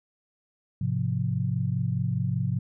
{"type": "chord", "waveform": "sine", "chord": "F minor", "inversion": "first", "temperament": "equal with one note detuned", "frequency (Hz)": [105.82, 130.81, 174.61], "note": ["Ab2", "C3", "F3"], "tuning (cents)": [33, 0, 0], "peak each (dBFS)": [-29, -27, -30], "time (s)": [0.81, 2.59], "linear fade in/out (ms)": 5, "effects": []}